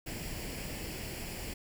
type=noise with comb filter; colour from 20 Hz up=pink; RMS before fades=-40 dBFS; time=0.06-1.54 s; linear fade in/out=10 ms; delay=0.4 ms; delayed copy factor=+0.6; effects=none